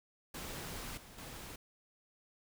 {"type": "noise with level steps", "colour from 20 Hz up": "pink", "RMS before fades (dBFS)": [-44, -55, -48], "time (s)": [0.34, 1.56], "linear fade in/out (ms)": 5, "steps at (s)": [0.97, 1.18], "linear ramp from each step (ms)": 5, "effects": []}